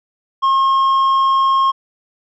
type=tone with tanh clipping; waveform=sine; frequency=1076 Hz; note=C6; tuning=48 cents sharp; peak=-12 dBFS; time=0.42-1.72 s; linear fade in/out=20 ms; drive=5 dB; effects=none